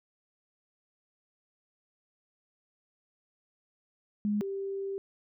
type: tone pair in turn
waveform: sine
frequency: 207.7 / 392.1 Hz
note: G#3 / G4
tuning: 0 / 0 cents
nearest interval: major seventh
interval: 1100 cents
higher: second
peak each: -26 / -32 dBFS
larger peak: first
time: 4.25-4.41 / 4.41-4.98 s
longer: second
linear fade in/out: 0 ms
effects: none